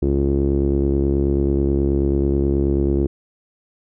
sawtooth tone with low-pass filter, 69.3 Hz, C#2, in tune, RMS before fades -18 dBFS, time 0.02-3.07 s, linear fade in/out 5 ms, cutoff 360 Hz, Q 5.1, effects none

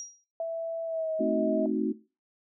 sine tone with exponential decay, 5720 Hz, F8, 41 cents sharp, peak -34 dBFS, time 0-0.24 s, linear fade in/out 0 ms, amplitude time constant 52 ms
sine tone with pitch glide, 660 to 635.3 Hz, E5 to D#5, +2 to +36 cents, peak -28 dBFS, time 0.4-1.66 s, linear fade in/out 2 ms, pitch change -66 cents, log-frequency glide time 0.85-1.12 s
sine chord, A diminished seventh, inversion none, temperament equal, 220 / 261.6 / 311.1 / 370 Hz, A3 / C4 / Eb4 / Gb4, 0 / 0 / 0 / 0 cents, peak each -31 dBFS, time 1.19-1.93 s, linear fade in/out 20 ms
effects noise-tail reverb RT60 0.3 s tail -17 dB re dry

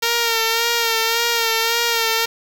5% pulse tone with vibrato, 460.3 Hz, A#4, 22 cents flat, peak -5 dBFS, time 0.02-2.26 s, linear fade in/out 10 ms, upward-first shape sine, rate 1.8 Hz, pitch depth 39 cents each way, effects 7-bit

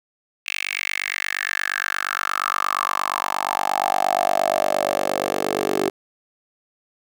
10% pulse tone with high-pass filter sweep, 48.55 Hz, G1, 16 cents flat, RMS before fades -23 dBFS, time 0.46-5.9 s, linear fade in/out 10 ms, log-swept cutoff 2500 to 400 Hz, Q 5.7, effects none

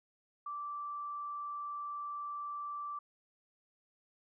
sine tone, 1168 Hz, D6, 10 cents flat, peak -38 dBFS, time 0.46-2.99 s, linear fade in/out 5 ms, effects none

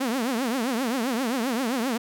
sawtooth tone with vibrato, 245.9 Hz, B3, 7 cents flat, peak -20 dBFS, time 0-1.98 s, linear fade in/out 10 ms, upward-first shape triangle, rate 7.6 Hz, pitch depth 240 cents each way, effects none

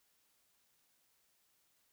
silence, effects white hiss -75 dBFS RMS until 1.92 s

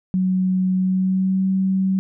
sine tone with pitch glide, 185.9 to 190.36 Hz, F#3 to F#3, +8 to +49 cents, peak -16 dBFS, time 0.14-1.99 s, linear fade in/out 0 ms, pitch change +41 cents, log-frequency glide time 0.76-1.48 s, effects none

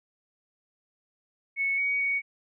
sine tone with pitch steps, 2208 / 2249 / 2236 Hz, C#7 / C#7 / C#7, -7 / +24 / +14 cents, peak -24 dBFS, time 1.56-2.22 s, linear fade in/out 50 ms, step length 220 ms, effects none

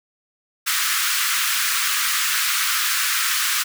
pink high-pass noise, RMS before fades -21 dBFS, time 0.66-3.64 s, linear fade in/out 20 ms, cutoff 1200 Hz, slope 48 dB/octave, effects none

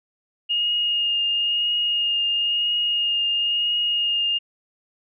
sine tone with vibrato, 2846 Hz, F7, 32 cents sharp, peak -19 dBFS, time 0.49-4.39 s, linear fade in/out 20 ms, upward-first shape triangle, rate 0.99 Hz, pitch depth 18 cents each way, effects none

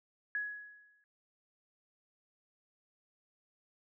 sine tone with exponential decay, 1678 Hz, G#6, 17 cents sharp, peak -31 dBFS, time 0.35-1.04 s, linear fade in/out 1 ms, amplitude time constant 150 ms, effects none

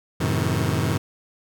sawtooth chord, F# diminished seventh, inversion none, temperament just, 92.5 / 111 / 133.2 / 159.84 Hz, F#2 / A2 / C3 / Eb3, 0 / +16 / +31 / +47 cents, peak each -22 dBFS, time 0.2-0.98 s, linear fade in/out 10 ms, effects none

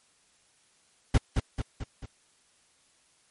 brown noise with echo, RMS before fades -20 dBFS, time 1.14-1.18 s, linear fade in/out 5 ms, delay 220 ms, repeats 4, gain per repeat -5 dB, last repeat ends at 2.06 s, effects white hiss -65 dBFS RMS until 3.3 s + MP3 48 kbps

